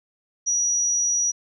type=tone; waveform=sine; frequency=5810 Hz; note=F#8; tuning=32 cents flat; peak=-19 dBFS; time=0.46-1.32 s; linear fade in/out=20 ms; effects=none